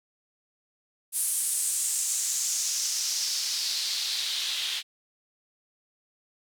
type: noise with band-pass filter sweep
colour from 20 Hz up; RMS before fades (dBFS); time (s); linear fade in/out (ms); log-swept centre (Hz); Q
white; -29; 1.12-4.83; 50; 10000 to 3300; 2.9
effects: none